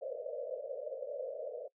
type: band-pass noise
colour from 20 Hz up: pink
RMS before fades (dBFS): -41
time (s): 0.01-1.68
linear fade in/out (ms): 10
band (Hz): 480 to 610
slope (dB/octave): 96
effects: noise-tail reverb RT60 0.1 s tail -21 dB re dry